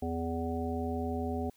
harmonic tone, 83 Hz, E2, 12 cents sharp, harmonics 1 / 3 / 5 / 7 / 9, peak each -36 / -35 / -38 / -43 / -39 dBFS, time 0.02-1.5 s, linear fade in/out 5 ms, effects white hiss -67 dBFS RMS until 1.56 s

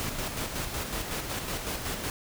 pink noise with tremolo, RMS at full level -32 dBFS, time 0-2.1 s, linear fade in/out 0 ms, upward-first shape square, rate 5.4 Hz, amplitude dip 40%, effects none

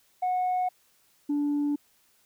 sine tone pair in turn, 732 / 290.5 Hz, F#5 / D4, -19 / -19 cents, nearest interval octave + major third, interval 1600 cents, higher first, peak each -22 dBFS, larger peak neither, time 0.22-0.69 / 1.29-1.76 s, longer neither, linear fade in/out 10 ms, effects tanh soft clip ceiling -22 dBFS + white hiss -65 dBFS RMS until 2.25 s

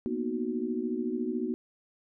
sine chord, B major seventh, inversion third, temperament equal, 233.1 / 246.9 / 311.1 / 370 Hz, A#3 / B3 / D#4 / F#4, 0 / 0 / 0 / 0 cents, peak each -35 / -33 / -36 / -34 dBFS, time 0.06-1.54 s, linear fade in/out 0 ms, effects none

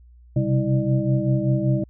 sine tone cluster, 128.6 / 133.8 / 196.8 / 323 / 599 Hz, C3 / C3 / G3 / E4 / D5, -30 / +39 / +7 / -35 / +34 cents, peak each -22 / -22 / -26 / -26 / -29 dBFS, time 0.36-1.84 s, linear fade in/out 5 ms, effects added 60 Hz sine -46 dBFS peak until 1.89 s

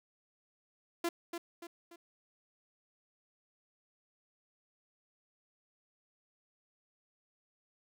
sawtooth tone with echo, 341.3 Hz, F4, 40 cents flat, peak -27 dBFS, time 1.04-1.09 s, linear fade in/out 5 ms, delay 290 ms, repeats 3, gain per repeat -7 dB, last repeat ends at 1.96 s, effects none

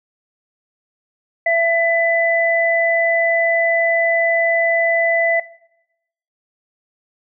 sine tone pair together, 670 / 1997.9 Hz, E5 / B6, +28 / +19 cents, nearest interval octave + perfect fifth, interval 1891 cents, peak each -16 dBFS, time 1.46-5.4 s, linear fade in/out 5 ms, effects noise-tail reverb RT60 0.9 s tail -20 dB re dry

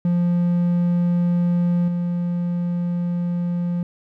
triangle tone with level steps, 174.61 Hz, F3, in tune, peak -14 / -18 dBFS, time 0.05-3.83 s, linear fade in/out 2 ms, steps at 1.88 s, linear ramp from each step 2 ms, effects none

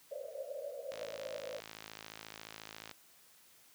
white band-pass noise, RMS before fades -44 dBFS, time 0.11-1.6 s, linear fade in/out 5 ms, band 500 to 610 Hz, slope 96 dB/octave
click train, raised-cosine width 0.2 ms, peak -28 dBFS, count 109, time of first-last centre 0.92-2.913 s, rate 54.2 Hz
effects white hiss -63 dBFS RMS until 3.74 s + high-pass 80 Hz 12 dB/octave

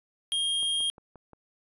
square tone, 3231 Hz, G#7, 48 cents flat, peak -26 dBFS, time 0.32-0.9 s, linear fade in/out 0 ms
click train, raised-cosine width 1 ms, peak -35 dBFS, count 5, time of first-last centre 0.63-1.333 s, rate 5.69 Hz
effects resampled to 32000 Hz

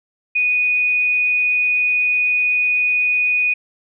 sine tone, 2477 Hz, D#7, 8 cents flat, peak -14 dBFS, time 0.35-3.54 s, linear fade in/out 10 ms, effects none

